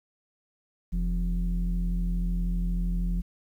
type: tone pair together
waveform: sine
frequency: 43.65 / 174.61 Hz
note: F1 / F3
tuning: 0 / 0 cents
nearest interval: 2 octaves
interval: 2400 cents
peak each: -24 / -29 dBFS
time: 0.92-3.22 s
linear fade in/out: 20 ms
effects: tanh soft clip ceiling -20 dBFS + 10-bit